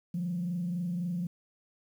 sine tone with frequency modulation, 175.5 Hz, F3, 9 cents sharp, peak -29 dBFS, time 0.14-1.27 s, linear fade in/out 5 ms, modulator 23.8 Hz, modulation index 0.44, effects tanh soft clip ceiling -25 dBFS + 10-bit

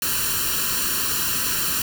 white noise with comb filter, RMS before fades -23 dBFS, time 0.02-1.82 s, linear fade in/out 2 ms, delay 0.7 ms, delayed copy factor +0.85, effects none

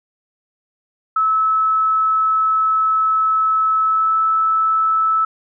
sine tone with pitch glide, 1300 to 1309 Hz, E6 to E6, -24 to -13 cents, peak -13 dBFS, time 1.16-5.25 s, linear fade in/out 5 ms, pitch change +11 cents, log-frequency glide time 3.84-4.15 s, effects none

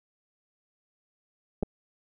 clicks, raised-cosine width 2 ms, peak -16 dBFS, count 2, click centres 1.627 / 1.632 s, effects none

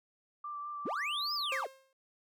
sine tone with vibrato, 1174.7 Hz, D6, in tune, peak -38 dBFS, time 0.44-1.64 s, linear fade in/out 5 ms, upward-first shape sine, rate 4.9 Hz, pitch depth 17 cents each way
triangle linear two-way sweep, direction up then down, 135.7 to 5220 to 345.7 Hz, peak -32 dBFS, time 0.85-1.67 s, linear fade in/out 10 ms, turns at 1.34 s
sawtooth tone with exponential decay, 533 Hz, C5, 32 cents sharp, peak -31 dBFS, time 1.52-1.93 s, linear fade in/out 2 ms, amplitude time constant 89 ms
effects none

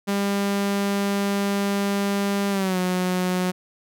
sawtooth tone with pitch glide, 200 to 182.34 Hz, G3 to F#3, +35 to -25 cents, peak -17 dBFS, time 0.07-3.52 s, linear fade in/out 20 ms, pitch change -160 cents, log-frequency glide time 2.5-2.78 s, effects none

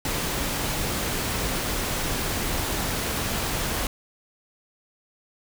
pink noise, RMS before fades -27 dBFS, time 0.05-3.87 s, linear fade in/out 2 ms, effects none

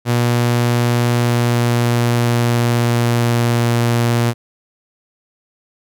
sawtooth tone with pitch glide, 120 to 118.35 Hz, B2 to A#2, -49 to +27 cents, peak -9 dBFS, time 0.05-4.34 s, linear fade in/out 50 ms, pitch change -24 cents, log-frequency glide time 0.97-3.78 s, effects none

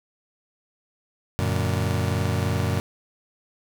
35% pulse chord, Gb augmented, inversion none, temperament just, 92.5 / 115.62 / 144.53 Hz, Gb2 / Bb2 / D3, 0 / -14 / -27 cents, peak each -23 / -25 / -27 dBFS, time 1.39-2.8 s, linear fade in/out 0 ms, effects none

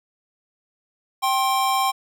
square tone pair together, 780 / 1062.1 Hz, G5 / C6, -9 / +26 cents, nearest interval perfect fourth, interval 535 cents, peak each -22 dBFS, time 1.22-1.92 s, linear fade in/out 20 ms, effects none

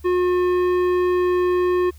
sine tone with tanh clipping, 359.9 Hz, F#4, 48 cents flat, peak -18 dBFS, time 0.04-1.91 s, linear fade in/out 20 ms, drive 13 dB, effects added 74 Hz sine -40 dBFS peak until 1.98 s + white hiss -55 dBFS RMS until 1.98 s

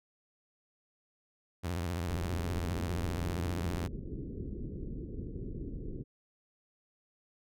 sawtooth tone with vibrato, 86.5 Hz, F2, 16 cents flat, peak -29 dBFS, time 1.63-3.88 s, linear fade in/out 20 ms, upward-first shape sine, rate 15 Hz, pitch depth 140 cents each way
pink low-pass noise, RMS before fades -40 dBFS, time 2.08-6.04 s, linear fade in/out 20 ms, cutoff 430 Hz, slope 48 dB/octave
effects none

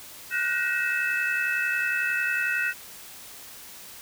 sine tone cluster, 1449 / 1520 / 1889 / 2615 Hz, F#6 / F#6 / A#6 / E7, -37 / +46 / +22 / -15 cents, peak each -29 dBFS, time 0.3-2.74 s, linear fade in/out 50 ms, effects white hiss -44 dBFS RMS until 4.01 s

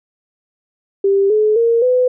sine tone with pitch steps, 394.4 / 427.6 / 463.6 / 502.7 Hz, G4 / A4 / A#4 / B4, +11 / -49 / -10 / +31 cents, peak -10 dBFS, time 1.04-2.08 s, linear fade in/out 5 ms, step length 260 ms, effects none

